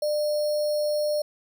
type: tone with sample-and-hold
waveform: sine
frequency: 598 Hz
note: D5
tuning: 31 cents sharp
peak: -22 dBFS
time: 0.02-1.22 s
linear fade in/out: 5 ms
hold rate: 4900 Hz
effects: none